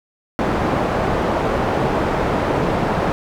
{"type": "low-pass noise", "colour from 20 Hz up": "white", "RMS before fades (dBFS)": -19, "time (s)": [0.39, 3.12], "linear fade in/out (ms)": 0, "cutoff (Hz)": 770, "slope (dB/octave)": 12, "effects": []}